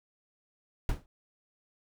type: noise with exponential decay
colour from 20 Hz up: brown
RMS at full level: -25 dBFS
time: 0.89-1.06 s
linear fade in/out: 1 ms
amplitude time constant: 35 ms
effects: none